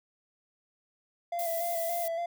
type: tone with vibrato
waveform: triangle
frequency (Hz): 677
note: E5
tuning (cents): +46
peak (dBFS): -28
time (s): 1.32-2.26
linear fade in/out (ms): 5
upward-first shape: square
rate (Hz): 3.5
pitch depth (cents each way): 30
type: noise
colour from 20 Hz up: violet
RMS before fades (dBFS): -37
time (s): 1.39-2.08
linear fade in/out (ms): 2
effects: none